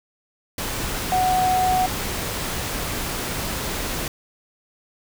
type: tone in noise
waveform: sine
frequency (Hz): 740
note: F#5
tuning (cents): 0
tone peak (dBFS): -17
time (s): 1.12-1.86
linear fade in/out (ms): 2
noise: pink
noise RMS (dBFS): -27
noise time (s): 0.58-4.08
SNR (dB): +7
effects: none